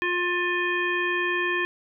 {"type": "harmonic tone", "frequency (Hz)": 354.3, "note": "F4", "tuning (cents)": 25, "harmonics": [1, 3, 5, 7, 9], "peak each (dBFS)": [-28, -31, -26, -30, -38], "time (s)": [0.02, 1.65], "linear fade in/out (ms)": 0, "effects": []}